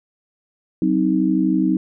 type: chord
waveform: sine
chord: C diminished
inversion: second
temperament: just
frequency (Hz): 188.37 / 261.6 / 314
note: Gb3 / C4 / Eb4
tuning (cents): +31 / 0 / +16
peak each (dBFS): -20 / -20 / -18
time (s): 0.82-1.77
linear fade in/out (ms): 2
effects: none